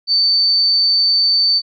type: tone with amplitude modulation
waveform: sine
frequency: 4550 Hz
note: C#8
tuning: 44 cents sharp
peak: -9 dBFS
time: 0.07-1.62 s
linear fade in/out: 50 ms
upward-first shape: sine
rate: 188 Hz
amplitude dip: 40%
effects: none